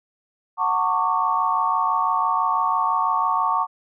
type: chord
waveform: sine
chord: D major seventh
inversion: first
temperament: equal with one note detuned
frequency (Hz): 740 / 901.6 / 1108.7 / 1174.7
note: F#5 / A5 / C#6 / D6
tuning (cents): 0 / +42 / 0 / 0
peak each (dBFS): -27 / -23 / -21 / -27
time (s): 0.57-3.67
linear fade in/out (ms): 50
effects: none